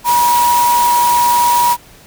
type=tone in noise; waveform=sine; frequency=962 Hz; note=B5; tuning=46 cents flat; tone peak=-9 dBFS; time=0.04-1.77 s; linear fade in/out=50 ms; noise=white; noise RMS=-20 dBFS; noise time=0.04-1.77 s; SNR=+8 dB; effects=pink hiss -42 dBFS RMS until 2.06 s